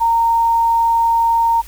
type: tone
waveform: sine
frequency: 922 Hz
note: A#5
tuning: 19 cents flat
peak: -11 dBFS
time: 0-1.62 s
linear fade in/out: 20 ms
effects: added 50 Hz sine -36 dBFS peak until 1.67 s + white hiss -42 dBFS RMS until 1.67 s

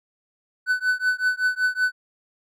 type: tone with tremolo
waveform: triangle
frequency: 1500 Hz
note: F#6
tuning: 23 cents sharp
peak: -14 dBFS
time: 0.66-1.92 s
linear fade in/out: 50 ms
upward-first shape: triangle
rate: 5.3 Hz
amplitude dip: 100%
effects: none

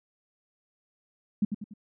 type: tone with echo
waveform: sine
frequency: 207.7 Hz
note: G#3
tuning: in tune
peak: -20 dBFS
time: 1.42-1.45 s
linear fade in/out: 5 ms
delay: 96 ms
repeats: 3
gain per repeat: -7 dB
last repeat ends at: 1.738 s
effects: none

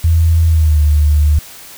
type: tone with pitch glide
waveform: sine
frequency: 82.2 to 74.51 Hz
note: E2 to D2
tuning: -4 to +26 cents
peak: -7 dBFS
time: 0.04-1.39 s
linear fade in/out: 5 ms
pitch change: -170 cents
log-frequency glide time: 0.46-0.82 s
effects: white hiss -35 dBFS RMS until 1.77 s

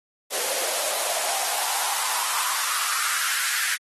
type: noise with high-pass filter sweep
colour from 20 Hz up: white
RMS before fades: -25 dBFS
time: 0.3-3.78 s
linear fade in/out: 50 ms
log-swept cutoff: 480 to 1700 Hz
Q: 3.6
effects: AAC 32 kbps

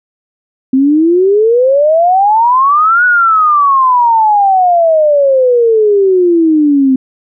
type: exponential two-way sweep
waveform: sine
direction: up then down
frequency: 257.8 to 1482 to 257.8 Hz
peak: -5 dBFS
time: 0.73-6.96 s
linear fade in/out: 5 ms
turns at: 3.05 s
effects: none

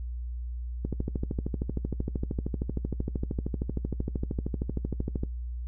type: click train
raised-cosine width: 3 ms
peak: -17 dBFS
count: 58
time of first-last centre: 0.85-5.235 s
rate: 13 Hz
effects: noise-tail reverb RT60 0.1 s tail -18 dB re dry + added 60 Hz sine -32 dBFS peak until 5.67 s

